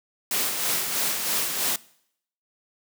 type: noise with tremolo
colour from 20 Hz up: white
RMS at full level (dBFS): -24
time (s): 0.31-1.76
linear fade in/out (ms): 2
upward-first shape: sine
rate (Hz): 3.1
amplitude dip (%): 45
effects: noise-tail reverb RT60 0.7 s tail -22 dB re dry + high-pass 150 Hz 12 dB/octave